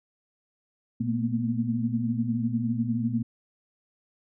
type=tone cluster; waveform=sine; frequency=118.9 / 223.3 / 231.6 / 243.2 Hz; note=A#2 / A3 / A#3 / B3; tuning=+35 / +26 / -11 / -26 cents; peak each=-30 dBFS; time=1-3.23 s; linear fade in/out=10 ms; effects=none